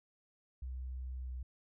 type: tone with pitch glide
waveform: sine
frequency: 63.8 to 62.99 Hz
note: C2 to B1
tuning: -43 to +35 cents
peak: -39 dBFS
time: 0.62-1.43 s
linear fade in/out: 5 ms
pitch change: -22 cents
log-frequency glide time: 1.19-1.32 s
effects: none